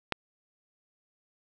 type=click; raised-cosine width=0.3 ms; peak=-11 dBFS; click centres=0.123 s; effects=none